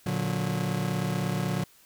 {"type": "chord", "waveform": "40% pulse", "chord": "Bb augmented", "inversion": "none", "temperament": "just", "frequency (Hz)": [116.54, 145.68, 182.1], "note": ["Bb2", "D3", "F#3"], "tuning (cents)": [0, -14, -27], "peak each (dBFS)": [-32, -30, -29], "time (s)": [0.06, 1.64], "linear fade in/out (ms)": 5, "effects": ["white hiss -58 dBFS RMS until 1.85 s"]}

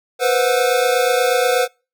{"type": "tone cluster", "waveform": "square", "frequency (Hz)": [487.7, 516, 727, 1317], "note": ["B4", "C5", "F#5", "E6"], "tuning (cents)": [-22, -24, -31, -2], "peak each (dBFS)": [-19, -19, -21, -28], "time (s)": [0.19, 1.68], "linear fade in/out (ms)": 50, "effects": ["noise-tail reverb RT60 0.3 s tail -26 dB re dry"]}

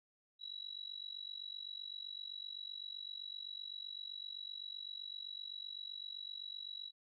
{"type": "tone with amplitude modulation", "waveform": "sine", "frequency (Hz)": 3900, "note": "B7", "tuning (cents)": -23, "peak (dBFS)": -40, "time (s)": [0.39, 6.92], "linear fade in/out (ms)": 50, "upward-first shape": "sine", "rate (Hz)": 47.8, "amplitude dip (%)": 95, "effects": []}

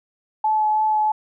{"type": "tone with vibrato", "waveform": "sine", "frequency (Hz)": 860, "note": "A5", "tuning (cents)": -40, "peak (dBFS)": -16, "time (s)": [0.44, 1.12], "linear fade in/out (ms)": 5, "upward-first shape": "sine", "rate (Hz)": 3.1, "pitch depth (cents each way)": 12, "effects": []}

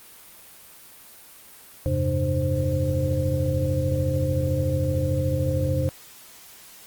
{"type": "tone cluster", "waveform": "sine", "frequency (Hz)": [86, 99.5, 134.5, 301.4, 524], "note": ["F2", "G2", "C3", "D4", "C5"], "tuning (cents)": [-26, 26, 48, 45, 2], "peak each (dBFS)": [-26, -29, -25, -31, -27], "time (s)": [1.86, 5.89], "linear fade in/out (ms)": 0, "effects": ["white hiss -47 dBFS RMS until 6.86 s", "Opus 32 kbps"]}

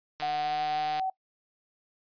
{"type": "click train", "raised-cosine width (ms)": 0.2, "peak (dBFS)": -20, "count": 122, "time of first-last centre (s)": [0.2, 0.996], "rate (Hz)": 152}
{"type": "tone with pitch glide", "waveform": "sine", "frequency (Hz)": [740, 758.2], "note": ["F#5", "F#5"], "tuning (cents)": [0, 42], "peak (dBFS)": -27, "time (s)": [0.22, 1.1], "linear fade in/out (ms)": 5, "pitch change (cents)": 42, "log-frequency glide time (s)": [0.34, 0.84]}
{"effects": ["noise-tail reverb RT60 0.1 s tail -22 dB re dry", "resampled to 11025 Hz"]}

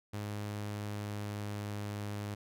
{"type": "tone with pitch glide", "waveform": "sawtooth", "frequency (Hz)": [103.83, 103.17], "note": ["G#2", "G#2"], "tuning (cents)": [0, -11], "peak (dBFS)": -33, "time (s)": [0.13, 2.35], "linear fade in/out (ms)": 10, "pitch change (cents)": -11, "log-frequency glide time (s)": [0.61, 1.9], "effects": []}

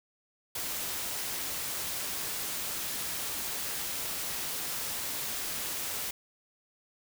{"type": "noise", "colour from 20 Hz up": "white", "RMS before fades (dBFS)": -35, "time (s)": [0.55, 6.11], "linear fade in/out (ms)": 5, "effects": []}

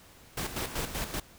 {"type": "noise with tremolo", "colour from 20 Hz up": "pink", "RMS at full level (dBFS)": -33, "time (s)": [0.37, 1.2], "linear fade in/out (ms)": 5, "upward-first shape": "square", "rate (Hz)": 5.2, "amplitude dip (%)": 60, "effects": ["pink hiss -55 dBFS RMS until 1.38 s"]}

